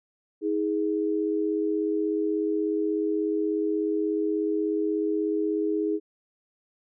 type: tone pair together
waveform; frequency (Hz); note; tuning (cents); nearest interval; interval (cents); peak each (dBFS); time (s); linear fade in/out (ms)
sine; 318.8 / 415.3; D#4 / G#4; +42 / 0; perfect fourth; 458; -26; 0.41-6; 50
effects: none